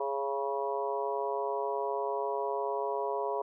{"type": "harmonic tone with a mistuned harmonic", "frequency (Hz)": 138.59, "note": "C#3", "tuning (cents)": 0, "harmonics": [3, 4, 5, 6, 7, 8], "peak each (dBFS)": [-34, -37, -37, -45, -35, -45], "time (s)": [0, 3.42], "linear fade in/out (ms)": 5, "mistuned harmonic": 5, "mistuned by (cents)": -17, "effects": []}